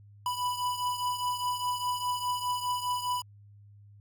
square beating tone pair, 987.8 / 992.7 Hz, B5 / B5, 0 / +9 cents, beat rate 4.9 Hz, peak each -31 / -36 dBFS, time 0.26-3.22 s, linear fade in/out 2 ms, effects added 102 Hz sine -51 dBFS peak until 4 s

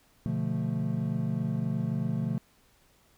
triangle chord, B half-diminished seventh, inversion none, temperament equal with one note detuned, 123.47 / 146.83 / 174.61 / 221 Hz, B2 / D3 / F3 / A3, 0 / 0 / 0 / +8 cents, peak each -31 dBFS, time 0.26-2.38 s, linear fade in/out 0 ms, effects pink hiss -64 dBFS RMS until 3.17 s

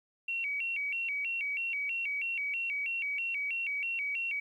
sine tone with vibrato, 2489 Hz, D#7, in tune, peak -31 dBFS, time 0.28-4.4 s, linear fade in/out 5 ms, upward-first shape square, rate 3.1 Hz, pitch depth 160 cents each way, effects 11-bit

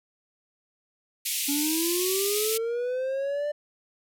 white band-pass noise, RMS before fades -29 dBFS, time 1.25-2.58 s, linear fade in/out 10 ms, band 2200 to 15000 Hz, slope 48 dB/octave
triangle linear sweep, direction up, 279.3 to 596 Hz, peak -24 dBFS, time 1.48-3.52 s, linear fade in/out 10 ms
effects none

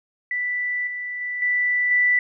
sine tone with level steps, 1975.5 Hz, B6, in tune, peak -22 / -27 / -25 / -18 / -15 dBFS, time 0.31-2.19 s, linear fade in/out 2 ms, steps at 0.87 / 1.21 / 1.42 / 1.91 s, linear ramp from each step 2 ms, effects none

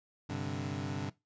25% pulse chord, G suspended fourth, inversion none, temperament equal, 98 / 130.81 / 146.83 Hz, G2 / C3 / D3, 0 / 0 / 0 cents, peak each -36 / -36 / -36 dBFS, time 0.29-1.1 s, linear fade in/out 10 ms, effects noise-tail reverb RT60 0.2 s tail -19 dB re dry + resampled to 16000 Hz

